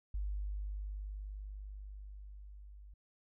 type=tone with level ramp; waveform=sine; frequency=50.2 Hz; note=G1; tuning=42 cents sharp; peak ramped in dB=-34 to -51 dBFS; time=0.14-2.94 s; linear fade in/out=5 ms; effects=none